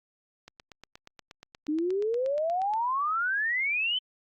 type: click train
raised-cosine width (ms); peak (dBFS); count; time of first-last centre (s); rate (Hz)
0.2; -28; 20; 0.48-2.737; 8.42
type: exponential sweep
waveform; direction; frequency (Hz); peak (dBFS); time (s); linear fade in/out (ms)
sine; up; 293.7 to 3100; -25; 1.68-3.99; 10
effects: Opus 48 kbps